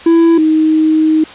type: tone pair in turn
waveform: triangle / sine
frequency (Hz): 332.4 / 313.7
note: E4 / D#4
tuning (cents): +15 / +14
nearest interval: minor second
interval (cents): 101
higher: first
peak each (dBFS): -3 / -7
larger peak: first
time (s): 0.06-0.38 / 0.38-1.24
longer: second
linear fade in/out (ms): 5
effects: white hiss -32 dBFS RMS until 1.34 s + resampled to 8000 Hz